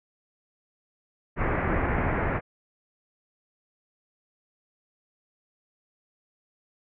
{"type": "low-pass noise", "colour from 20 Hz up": "pink", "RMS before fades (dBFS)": -26, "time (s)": [1.36, 2.41], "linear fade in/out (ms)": 50, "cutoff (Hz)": 2200, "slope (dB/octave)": 48, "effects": []}